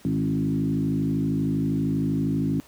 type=tone with frequency modulation; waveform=sine; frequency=214.5 Hz; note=A3; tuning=44 cents flat; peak=-21 dBFS; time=0.05-2.6 s; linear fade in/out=0 ms; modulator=52.7 Hz; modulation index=1.8; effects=pink hiss -52 dBFS RMS until 2.67 s + high-pass 60 Hz 12 dB/octave